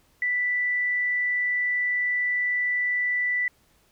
sine tone, 1975.5 Hz, B6, in tune, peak -22 dBFS, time 0.22-3.48 s, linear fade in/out 2 ms, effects pink hiss -63 dBFS RMS until 3.91 s

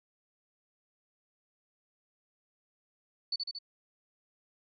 sine tone with echo, 4482 Hz, C#8, 18 cents sharp, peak -29 dBFS, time 3.32-3.36 s, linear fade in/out 5 ms, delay 76 ms, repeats 3, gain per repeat -3 dB, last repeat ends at 3.588 s, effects none

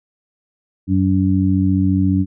harmonic tone, 94.5 Hz, F#2, 37 cents sharp, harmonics 1 / 2 / 3, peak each -17 / -17 / -17 dBFS, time 0.87-2.26 s, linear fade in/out 50 ms, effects none

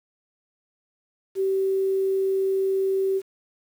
sine tone with quantisation, 385.3 Hz, G4, 30 cents flat, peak -20 dBFS, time 1.35-3.22 s, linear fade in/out 50 ms, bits 8, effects none

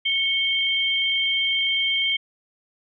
sine tone pair together, 2206 / 3157 Hz, C#7 / G7, -9 / +12 cents, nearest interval tritone, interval 621 cents, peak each -24 / -21 dBFS, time 0.05-2.17 s, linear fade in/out 10 ms, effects none

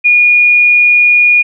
sine tone, 2440 Hz, D#7, 34 cents flat, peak -4 dBFS, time 0.04-1.43 s, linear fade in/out 20 ms, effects none

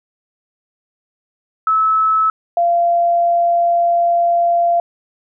sine tone pair in turn, 1300 / 688.7 Hz, E6 / F5, -24 / -24 cents, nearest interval major seventh, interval 1100 cents, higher first, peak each -11 dBFS, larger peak neither, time 1.67-2.3 / 2.57-4.8 s, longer second, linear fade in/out 2 ms, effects none

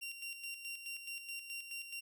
sawtooth tone with tremolo, 2761 Hz, F7, 20 cents flat, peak -38 dBFS, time 0.01-2.01 s, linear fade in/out 20 ms, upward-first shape square, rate 4.7 Hz, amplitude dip 55%, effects none

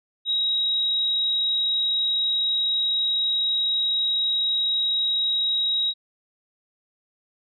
sine tone, 3816 Hz, A#7, 40 cents sharp, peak -20 dBFS, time 0.25-5.94 s, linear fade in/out 50 ms, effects none

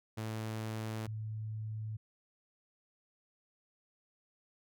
sawtooth / sine tone pair in turn, 110 / 108.8 Hz, A2 / A2, 0 / -19 cents, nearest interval unison, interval 19 cents, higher first, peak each -33 / -37 dBFS, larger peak first, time 0.17-1.07 / 1.07-1.97 s, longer neither, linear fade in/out 10 ms, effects none

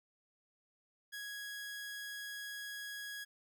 sawtooth tone, 1661.2 Hz, G#6, in tune, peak -39 dBFS, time 1.12-3.25 s, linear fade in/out 20 ms, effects none

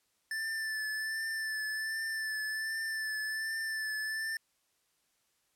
square tone with vibrato, 1760 Hz, A6, in tune, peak -34 dBFS, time 0.31-4.37 s, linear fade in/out 2 ms, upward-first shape triangle, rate 1.3 Hz, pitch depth 30 cents each way, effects white hiss -75 dBFS RMS until 5.55 s + low-pass 12000 Hz 12 dB/octave

